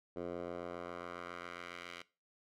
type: tone with band-pass filter sweep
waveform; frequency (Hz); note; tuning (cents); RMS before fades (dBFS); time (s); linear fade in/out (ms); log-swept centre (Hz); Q
10% pulse; 87.31; F2; 0; -45; 0.16-2.02; 5; 460 to 2600; 1.2
effects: noise-tail reverb RT60 0.3 s tail -19 dB re dry